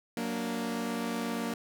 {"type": "chord", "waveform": "sawtooth", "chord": "Gb augmented", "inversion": "none", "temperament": "equal with one note detuned", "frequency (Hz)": [185, 233.1, 291.5], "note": ["Gb3", "Bb3", "D4"], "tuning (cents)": [0, 0, -13], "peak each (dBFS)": [-35, -29, -35], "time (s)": [0.17, 1.54], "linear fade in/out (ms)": 2, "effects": []}